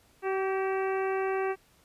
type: harmonic tone with a mistuned harmonic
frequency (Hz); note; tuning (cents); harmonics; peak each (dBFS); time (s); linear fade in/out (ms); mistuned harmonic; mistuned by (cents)
383.2; G4; -39; 1 / 2 / 3 / 4 / 5 / 6 / 7; -28 / -34 / -38 / -40 / -42 / -44 / -45; 0.22-1.56; 50; 4; +34
effects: pink hiss -63 dBFS RMS until 1.84 s + resampled to 32000 Hz